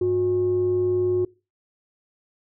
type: tone pair together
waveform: sine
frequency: 101.17 / 362.2 Hz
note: G#2 / F#4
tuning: -45 / -37 cents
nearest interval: octave + minor seventh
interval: 2208 cents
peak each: -29 / -18 dBFS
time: 0.01-1.25 s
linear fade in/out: 5 ms
effects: noise-tail reverb RT60 0.3 s tail -23 dB re dry + tanh soft clip ceiling -14 dBFS